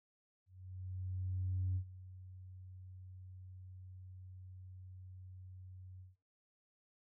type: tone with ADSR envelope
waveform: sine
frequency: 92.6 Hz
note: F#2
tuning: 2 cents sharp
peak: -32 dBFS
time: 0.46-6.16 s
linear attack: 1300 ms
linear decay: 80 ms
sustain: -18 dB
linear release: 160 ms
effects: noise-tail reverb RT60 0.5 s tail -22 dB re dry + tanh soft clip ceiling -29 dBFS